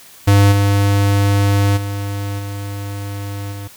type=tone with level steps; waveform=square; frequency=100.4 Hz; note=G2; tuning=42 cents sharp; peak=-8 / -12 / -21 / -24 / -27 dBFS; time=0.27-3.68 s; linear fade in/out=10 ms; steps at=0.51 / 1.76 / 2.38 / 3.51 s; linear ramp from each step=20 ms; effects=white hiss -42 dBFS RMS until 3.76 s